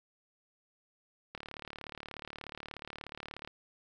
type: click train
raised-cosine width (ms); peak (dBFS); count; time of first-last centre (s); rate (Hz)
0.3; -26; 79; 1.35-3.475; 36.7
effects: 11-bit